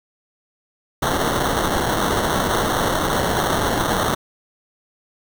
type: noise with sample-and-hold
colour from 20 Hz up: violet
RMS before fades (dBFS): -20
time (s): 1.02-4.15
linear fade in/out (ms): 10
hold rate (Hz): 2450
effects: none